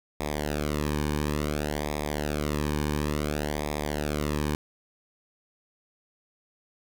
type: tone with flanger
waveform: sawtooth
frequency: 74.4 Hz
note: D2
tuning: 23 cents sharp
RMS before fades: -29 dBFS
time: 0.2-4.55 s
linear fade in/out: 0 ms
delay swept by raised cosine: 0.68 to 1.51 ms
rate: 0.57 Hz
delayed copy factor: -0.85
effects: none

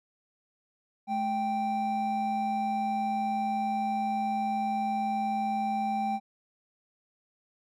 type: tone pair together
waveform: triangle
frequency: 215.1 / 784 Hz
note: A3 / G5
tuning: -39 / 0 cents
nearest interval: octave + minor seventh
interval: 2239 cents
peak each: -31 / -26 dBFS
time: 1.07-6.2 s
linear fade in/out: 50 ms
effects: none

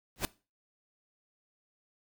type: noise with exponential growth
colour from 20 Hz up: pink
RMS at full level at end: -26 dBFS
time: 0.16-0.25 s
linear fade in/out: 0 ms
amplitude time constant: 18 ms
effects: noise-tail reverb RT60 0.3 s tail -20 dB re dry

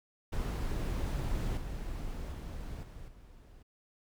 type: noise with level steps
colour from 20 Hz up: brown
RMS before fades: -33 / -39 / -41 / -47 / -54 dBFS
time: 0.32-3.63 s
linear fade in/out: 10 ms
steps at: 1.57 / 2.32 / 2.83 / 3.08 s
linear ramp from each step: 2 ms
effects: none

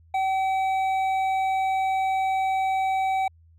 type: tone with hard clipping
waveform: sine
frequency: 765 Hz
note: G5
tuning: 42 cents flat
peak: -23 dBFS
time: 0.14-3.28 s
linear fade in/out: 5 ms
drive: 7 dB
effects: added 82 Hz sine -52 dBFS peak until 3.58 s

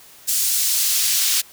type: noise with high-pass filter sweep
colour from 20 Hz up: pink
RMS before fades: -19 dBFS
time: 0.27-1.42 s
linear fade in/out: 20 ms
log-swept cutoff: 6500 to 3700 Hz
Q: 0.8
effects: white hiss -46 dBFS RMS until 1.52 s

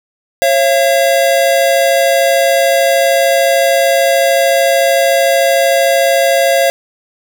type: tone pair together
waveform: square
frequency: 544 / 677.4 Hz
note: C#5 / E5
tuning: -33 / +47 cents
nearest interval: major third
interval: 380 cents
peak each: -12 dBFS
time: 0.42-6.7 s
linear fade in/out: 0 ms
effects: none

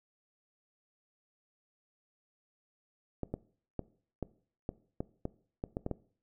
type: clicks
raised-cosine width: 2 ms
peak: -21 dBFS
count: 11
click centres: 3.233 / 3.34 / 3.793 / 4.227 / 4.691 / 5.005 / 5.254 / 5.639 / 5.769 / 5.864 / 5.913 s
effects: noise-tail reverb RT60 0.5 s tail -20 dB re dry

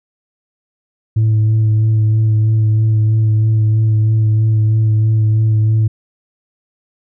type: tone with vibrato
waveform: sine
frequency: 109.2 Hz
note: A2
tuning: 13 cents flat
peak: -7 dBFS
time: 1.16-5.88 s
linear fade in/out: 10 ms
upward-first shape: sine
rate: 3.1 Hz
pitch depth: 19 cents each way
effects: tanh soft clip ceiling -8 dBFS

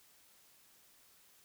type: silence
effects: white hiss -65 dBFS RMS until 1.44 s

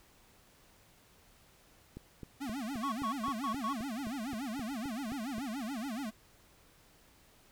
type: click train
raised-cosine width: 3 ms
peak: -31 dBFS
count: 14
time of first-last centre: 1.97-5.382 s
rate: 3.81 Hz
type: tone with vibrato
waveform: square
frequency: 246.9 Hz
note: B3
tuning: in tune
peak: -37 dBFS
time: 2.4-6.11 s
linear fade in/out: 20 ms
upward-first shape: sine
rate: 7 Hz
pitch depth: 270 cents each way
type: tone bursts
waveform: triangle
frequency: 1108.7 Hz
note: C#6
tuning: in tune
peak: -31 dBFS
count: 5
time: 2.83-3.73 s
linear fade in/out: 5 ms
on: 92 ms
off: 110 ms
effects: pink hiss -63 dBFS RMS until 7.51 s

